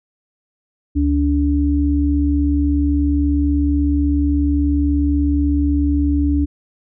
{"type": "tone pair together", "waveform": "sine", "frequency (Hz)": [72.12, 288.5], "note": ["D2", "D4"], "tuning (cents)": [-31, -31], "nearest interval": "2 octaves", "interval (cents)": 2400, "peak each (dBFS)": -16, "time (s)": [0.95, 6.46], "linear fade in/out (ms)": 20, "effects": []}